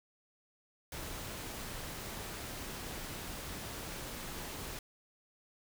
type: noise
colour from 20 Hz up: pink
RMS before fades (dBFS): -43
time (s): 0.92-4.79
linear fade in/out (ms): 2
effects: none